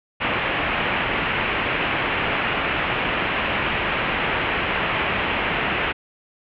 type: low-pass noise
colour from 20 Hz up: white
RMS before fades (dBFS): -23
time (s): 0.2-5.93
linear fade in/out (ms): 20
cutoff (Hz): 2900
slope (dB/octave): 48
effects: none